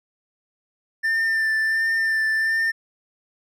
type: tone with vibrato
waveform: triangle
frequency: 1786 Hz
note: A6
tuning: 25 cents sharp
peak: -17 dBFS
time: 1.03-2.72 s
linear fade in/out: 20 ms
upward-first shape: sine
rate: 1.4 Hz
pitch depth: 20 cents each way
effects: none